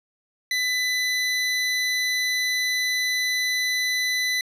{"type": "tone", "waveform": "25% pulse", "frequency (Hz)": 2000, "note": "B6", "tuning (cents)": 21, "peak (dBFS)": -18, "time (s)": [0.51, 4.41], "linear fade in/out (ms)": 2, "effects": ["low-pass 11000 Hz 12 dB/octave"]}